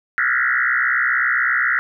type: tone with frequency modulation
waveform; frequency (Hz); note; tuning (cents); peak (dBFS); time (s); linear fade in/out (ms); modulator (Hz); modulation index
sine; 1667; G#6; +6; -15; 0.18-1.79; 0; 63.7; 5
effects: none